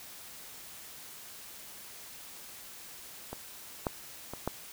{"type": "clicks", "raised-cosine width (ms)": 1, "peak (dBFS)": [-24, -15, -24, -16], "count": 4, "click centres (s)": [3.33, 3.868, 4.336, 4.476], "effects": ["white hiss -48 dBFS RMS until 4.72 s"]}